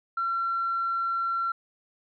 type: tone with tanh clipping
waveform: triangle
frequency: 1360 Hz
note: F6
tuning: 46 cents flat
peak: -25 dBFS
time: 0.17-1.52 s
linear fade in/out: 5 ms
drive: 4 dB
effects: resampled to 11025 Hz